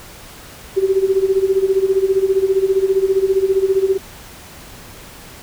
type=tone with tremolo; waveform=sine; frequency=384.8 Hz; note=G4; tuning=32 cents flat; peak=-9 dBFS; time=0.76-3.98 s; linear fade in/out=20 ms; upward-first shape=sine; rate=15 Hz; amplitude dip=80%; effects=pink hiss -38 dBFS RMS until 5.42 s